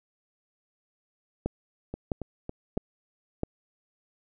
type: two click trains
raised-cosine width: 2 ms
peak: -14 / -21 dBFS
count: 4 / 4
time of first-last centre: 1.46-3.434 / 1.94-2.771 s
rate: 1.52 / 3.61 Hz
effects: none